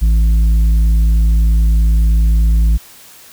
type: tone with tanh clipping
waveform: sine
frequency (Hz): 54.8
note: A1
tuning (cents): -6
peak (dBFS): -9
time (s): 0.01-2.78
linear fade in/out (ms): 20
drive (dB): 6
effects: white hiss -40 dBFS RMS until 3.32 s